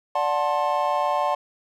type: chord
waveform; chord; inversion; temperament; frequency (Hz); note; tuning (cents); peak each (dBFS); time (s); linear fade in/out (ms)
triangle; D dominant seventh; none; just; 587.3 / 734.2 / 881 / 1057.2; D5 / F#5 / A5 / C6; 0 / -14 / +2 / +18; -24; 0.15-1.35; 5
effects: none